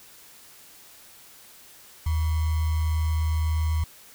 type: tone with sample-and-hold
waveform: sine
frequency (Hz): 79.1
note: D#2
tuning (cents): +29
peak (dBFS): -21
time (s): 2.06-3.84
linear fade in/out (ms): 5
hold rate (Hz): 1050
effects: white hiss -50 dBFS RMS until 4.14 s